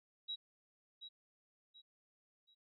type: tone with echo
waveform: sine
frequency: 3863 Hz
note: B7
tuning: 39 cents flat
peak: -39 dBFS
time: 0.28-0.36 s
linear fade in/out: 20 ms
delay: 730 ms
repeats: 3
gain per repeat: -9 dB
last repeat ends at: 2.55 s
effects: none